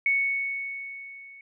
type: tone with level ramp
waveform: sine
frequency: 2217 Hz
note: C#7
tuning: in tune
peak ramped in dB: -19 to -45 dBFS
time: 0.06-1.41 s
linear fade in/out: 2 ms
effects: none